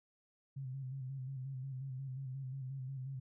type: tone with vibrato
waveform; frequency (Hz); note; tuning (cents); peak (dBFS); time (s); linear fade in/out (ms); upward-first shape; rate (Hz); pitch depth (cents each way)
sine; 132.5; C3; +22; -40; 0.56-3.2; 10; square; 5.6; 49
effects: none